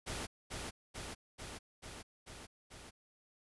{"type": "noise with echo", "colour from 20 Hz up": "pink", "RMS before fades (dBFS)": -41, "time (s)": [0.06, 0.27], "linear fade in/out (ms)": 20, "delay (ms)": 440, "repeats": 6, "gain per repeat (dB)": -2, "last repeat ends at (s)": 2.91, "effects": ["resampled to 24000 Hz"]}